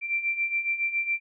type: beating tone pair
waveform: sine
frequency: 2349 / 2356.2 Hz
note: D7 / D7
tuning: 0 / +5 cents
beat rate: 7.2 Hz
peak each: -31 / -26 dBFS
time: 0.01-1.2 s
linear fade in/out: 50 ms
effects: none